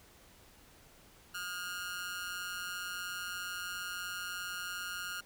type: tone with amplitude modulation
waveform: sawtooth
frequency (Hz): 1422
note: F6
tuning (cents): +31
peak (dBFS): -31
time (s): 1.34-5.21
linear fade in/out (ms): 10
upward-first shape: sine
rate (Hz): 183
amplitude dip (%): 80
effects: pink hiss -60 dBFS RMS until 5.25 s